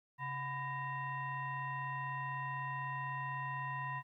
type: tone with frequency modulation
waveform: sine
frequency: 1000 Hz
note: B5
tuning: 21 cents sharp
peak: -37 dBFS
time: 0.18-4.03 s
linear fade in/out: 50 ms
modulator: 864 Hz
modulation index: 1.1
effects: 13-bit